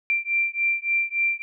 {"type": "beating tone pair", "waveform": "sine", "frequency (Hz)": [2359, 2362.5], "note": ["D7", "D7"], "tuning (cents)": [7, 10], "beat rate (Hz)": 3.5, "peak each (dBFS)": -24, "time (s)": [0.1, 1.42], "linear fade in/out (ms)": 0, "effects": []}